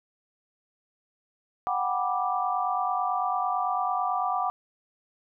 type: chord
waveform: sine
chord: G major seventh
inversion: third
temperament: just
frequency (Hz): 735 / 784 / 980 / 1176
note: F#5 / G5 / B5 / D6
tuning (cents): -12 / 0 / -14 / +2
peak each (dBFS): -28 / -32 / -33 / -29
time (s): 1.67-4.5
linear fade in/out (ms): 0
effects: none